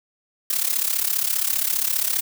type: noise with amplitude modulation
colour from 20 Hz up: blue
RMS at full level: -19 dBFS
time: 0.5-2.21 s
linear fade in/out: 5 ms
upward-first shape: sine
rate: 35 Hz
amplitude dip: 80%
effects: none